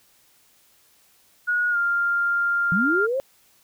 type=tone with pitch glide; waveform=sine; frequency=1450 to 1397.4 Hz; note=F#6 to F6; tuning=-35 to +1 cents; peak=-19 dBFS; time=1.47-3.07 s; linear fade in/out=20 ms; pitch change=-64 cents; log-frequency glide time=1.7-1.77 s
type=linear sweep; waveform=sine; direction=up; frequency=162.3 to 557 Hz; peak=-21 dBFS; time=2.72-3.2 s; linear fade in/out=0 ms
effects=white hiss -59 dBFS RMS until 3.63 s